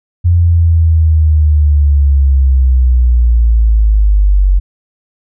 sine linear sweep, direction down, 87.4 to 46.25 Hz, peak -5 dBFS, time 0.24-4.6 s, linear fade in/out 20 ms, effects none

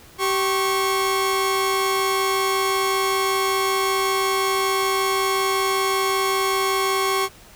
sawtooth tone pair together, 386.8 / 1095.1 Hz, G4 / C#6, -23 / -21 cents, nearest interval octave + tritone, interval 1802 cents, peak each -18 dBFS, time 0.18-7.29 s, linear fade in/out 50 ms, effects pink hiss -47 dBFS RMS until 7.55 s

